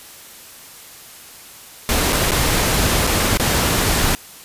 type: noise with dropouts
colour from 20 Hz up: pink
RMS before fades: -17 dBFS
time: 1.89-4.15 s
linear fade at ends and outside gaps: 0 ms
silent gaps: 2.124-2.129 / 2.309-2.318 / 3.068-3.073 / 3.372-3.398 s
effects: white hiss -40 dBFS RMS until 4.44 s + resampled to 32000 Hz